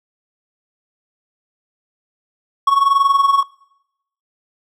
triangle tone with amplitude modulation, 1108.7 Hz, C#6, in tune, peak -6 dBFS, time 2.67-3.43 s, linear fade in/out 5 ms, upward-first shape sine, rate 21.1 Hz, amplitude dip 70%, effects noise-tail reverb RT60 0.8 s tail -22 dB re dry

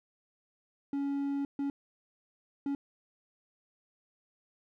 triangle tone bursts at uneven times, 280.2 Hz, C#4, 19 cents sharp, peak -28 dBFS, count 3, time 0.93-1.45 / 1.59-1.7 / 2.66-2.75 s, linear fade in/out 2 ms, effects none

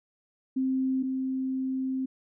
sine tone pair in turn, 262.3 / 262.3 Hz, C4 / C4, +4 / +4 cents, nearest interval unison, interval 0 cents, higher neither, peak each -24 / -27 dBFS, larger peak first, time 0.56-1.03 / 1.03-2.06 s, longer second, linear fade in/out 10 ms, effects none

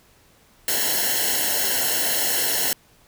white noise with comb filter, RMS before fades -22 dBFS, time 0.68-2.73 s, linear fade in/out 2 ms, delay 0.83 ms, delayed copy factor -0.9, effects pink hiss -56 dBFS RMS until 3.07 s

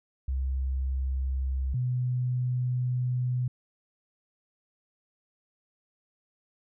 sine tone pair in turn, 65.9 / 125.12 Hz, C2 / B2, +13 / +23 cents, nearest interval major seventh, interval 1110 cents, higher second, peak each -26 / -25 dBFS, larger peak second, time 0.28-1.74 / 1.74-3.48 s, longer second, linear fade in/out 5 ms, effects none

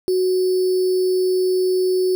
sine tone with sample-and-hold, 370 Hz, F#4, in tune, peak -15 dBFS, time 0.08-2.15 s, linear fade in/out 0 ms, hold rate 4900 Hz, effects none

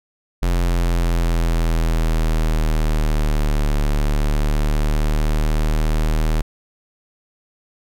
square linear two-way sweep, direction down then up, 43.84 to 36.71 to 39.19 Hz, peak -16 dBFS, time 0.42-6.42 s, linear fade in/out 10 ms, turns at 3.79 s, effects none

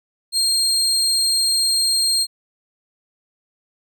30% pulse tone, 4209 Hz, C8, 9 cents sharp, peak -13 dBFS, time 0.32-2.27 s, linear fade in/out 50 ms, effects none

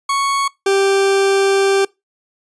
40% pulse tone pair in turn, 1108.7 / 392 Hz, C#6 / G4, 0 / 0 cents, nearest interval octave + tritone, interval 1800 cents, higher first, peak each -14 / -11 dBFS, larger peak second, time 0.09-0.48 / 0.66-1.85 s, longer second, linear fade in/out 5 ms, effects noise-tail reverb RT60 0.2 s tail -23 dB re dry + resampled to 22050 Hz

